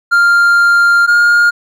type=tone pair in turn; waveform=triangle; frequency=1396.9 / 1418 Hz; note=F6 / F6; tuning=0 / +26 cents; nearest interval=unison; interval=26 cents; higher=second; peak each=-4 dBFS; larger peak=neither; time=0.11-1.07 / 1.07-1.51 s; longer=first; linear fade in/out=20 ms; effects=none